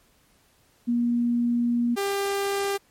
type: tone pair in turn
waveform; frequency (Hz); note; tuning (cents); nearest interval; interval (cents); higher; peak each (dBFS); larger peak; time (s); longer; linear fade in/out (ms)
sine / sawtooth; 238.5 / 397.8; A#3 / G4; +40 / +25; major sixth; 885; second; -20; neither; 0.87-1.96 / 1.96-2.78; first; 20
effects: pink hiss -62 dBFS RMS until 2.9 s + MP3 64 kbps